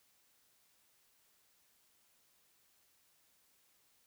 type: silence
effects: white hiss -72 dBFS RMS until 4.06 s